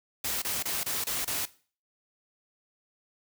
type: noise bursts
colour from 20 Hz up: white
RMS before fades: -31 dBFS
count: 6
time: 0.24-1.455 s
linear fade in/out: 5 ms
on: 180 ms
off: 27 ms
effects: noise-tail reverb RT60 0.4 s tail -18 dB re dry